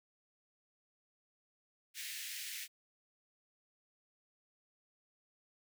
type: high-pass noise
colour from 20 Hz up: pink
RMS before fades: -44 dBFS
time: 1.94-2.68 s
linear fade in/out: 50 ms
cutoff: 1800 Hz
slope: 48 dB/octave
effects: none

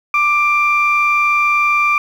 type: tone pair together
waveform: sine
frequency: 1179 / 2368 Hz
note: D6 / D7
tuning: +6 / +14 cents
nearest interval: octave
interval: 1208 cents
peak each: -13 dBFS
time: 0.14-1.98 s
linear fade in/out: 2 ms
effects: tanh soft clip ceiling -5 dBFS + 7-bit

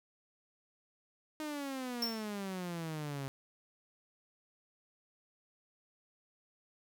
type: exponential sweep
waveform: sawtooth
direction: down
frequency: 311.1 to 134.2 Hz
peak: -34 dBFS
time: 1.4-3.28 s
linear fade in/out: 0 ms
type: tone with exponential decay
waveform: square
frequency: 5410 Hz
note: E8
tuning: 44 cents sharp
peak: -30 dBFS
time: 2.02-2.29 s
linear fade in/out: 5 ms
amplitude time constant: 58 ms
effects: none

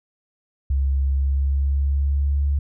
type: tone with pitch glide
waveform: sine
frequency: 68.1 to 70.91 Hz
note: C#2 to C#2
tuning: -30 to +40 cents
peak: -17 dBFS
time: 0.7-2.59 s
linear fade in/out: 5 ms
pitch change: +70 cents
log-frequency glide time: 1.08-2.47 s
effects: none

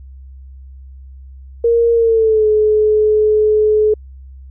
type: tone with pitch glide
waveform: sine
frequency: 466.2 to 427.5 Hz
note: A#4 to A4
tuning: 0 to -50 cents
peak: -9 dBFS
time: 1.64-3.94 s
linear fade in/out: 5 ms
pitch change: -150 cents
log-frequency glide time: 1.93-2.47 s
effects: added 66 Hz sine -33 dBFS peak until 4.5 s

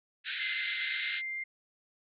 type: band-pass noise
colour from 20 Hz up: pink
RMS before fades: -37 dBFS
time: 0.24-1.22 s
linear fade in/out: 50 ms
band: 1500 to 4000 Hz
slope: 96 dB/octave
type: tone with pitch glide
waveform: sine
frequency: 2074 to 2099 Hz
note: C7 to C7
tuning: -16 to +5 cents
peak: -34 dBFS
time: 0.39-1.44 s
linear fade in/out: 10 ms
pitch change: +21 cents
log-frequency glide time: 0.84-1.14 s
effects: none

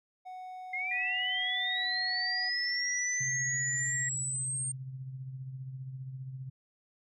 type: tone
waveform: triangle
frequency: 740 Hz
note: F#5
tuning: in tune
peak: -39 dBFS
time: 0.25-2.5 s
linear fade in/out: 20 ms
type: linear sweep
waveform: sine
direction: up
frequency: 2093 to 8700 Hz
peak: -32 dBFS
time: 0.73-4.72 s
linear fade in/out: 5 ms
type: tone with vibrato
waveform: sine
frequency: 1948 Hz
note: B6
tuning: 24 cents flat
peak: -32 dBFS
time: 0.91-4.09 s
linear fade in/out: 5 ms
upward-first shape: sine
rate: 0.59 Hz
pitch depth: 23 cents each way
type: tone with tremolo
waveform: sine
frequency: 131.4 Hz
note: C3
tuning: 8 cents sharp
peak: -36 dBFS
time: 3.2-6.5 s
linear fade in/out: 10 ms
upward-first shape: triangle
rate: 15 Hz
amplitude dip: 55%
effects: none

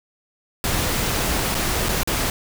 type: noise with dropouts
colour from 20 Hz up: pink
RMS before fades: -22 dBFS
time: 0.64-2.3 s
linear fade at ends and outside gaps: 1 ms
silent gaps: 1.545-1.55 / 1.886-1.89 / 2.033-2.074 s
effects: none

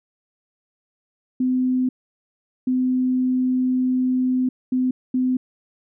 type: tone bursts at uneven times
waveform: sine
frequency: 255 Hz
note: C4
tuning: 44 cents flat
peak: -17 dBFS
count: 4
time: 1.4-1.89 / 2.67-4.49 / 4.72-4.91 / 5.14-5.37 s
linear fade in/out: 5 ms
effects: none

